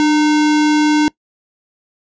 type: tone with sample-and-hold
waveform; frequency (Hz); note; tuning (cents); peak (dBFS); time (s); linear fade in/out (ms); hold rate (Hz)
sine; 300; D4; +37; -9; 0-1.08; 0; 1225
effects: noise-tail reverb RT60 0.1 s tail -23 dB re dry + resampled to 16000 Hz